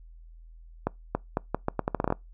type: accelerating click train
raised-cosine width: 1 ms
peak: -11 dBFS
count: 13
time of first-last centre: 0.87-2.125 s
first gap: 280 ms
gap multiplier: 0.79
effects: noise-tail reverb RT60 0.2 s tail -25 dB re dry + added 41 Hz sine -46 dBFS peak until 2.33 s